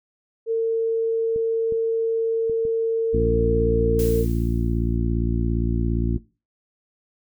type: tone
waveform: sine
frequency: 453.1 Hz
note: A#4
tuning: 49 cents flat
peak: -18 dBFS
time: 0.46-4.26 s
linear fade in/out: 50 ms
type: clicks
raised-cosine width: 3 ms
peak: -23 dBFS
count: 4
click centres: 1.361 / 1.723 / 2.497 / 2.652 s
type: harmonic tone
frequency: 57.4 Hz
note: A#1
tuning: 26 cents flat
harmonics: 1 / 2 / 3 / 4 / 5 / 6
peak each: -23 / -26 / -31 / -27 / -31 / -31 dBFS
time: 3.13-6.18 s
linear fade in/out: 10 ms
type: noise with exponential decay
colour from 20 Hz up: blue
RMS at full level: -32 dBFS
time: 3.99-4.96 s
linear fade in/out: 1 ms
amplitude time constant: 210 ms
effects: noise-tail reverb RT60 0.3 s tail -18 dB re dry